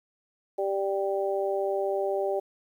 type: harmonic tone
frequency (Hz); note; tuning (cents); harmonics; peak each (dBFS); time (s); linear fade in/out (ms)
196; G3; 0; 2 / 3 / 4; -28 / -29 / -33; 0.58-2.4; 10
effects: 10-bit